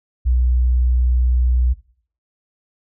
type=tone; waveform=sine; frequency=61.74 Hz; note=B1; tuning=in tune; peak=-13 dBFS; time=0.25-1.74 s; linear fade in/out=20 ms; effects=noise-tail reverb RT60 0.5 s tail -17 dB re dry